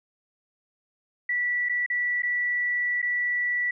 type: tone with dropouts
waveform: sine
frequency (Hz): 1956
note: B6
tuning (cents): -17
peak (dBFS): -23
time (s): 1.29-3.71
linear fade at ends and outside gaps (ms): 5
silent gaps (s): 1.688-1.694 / 1.863-1.9 / 2.222-2.232 / 3.018-3.026
effects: none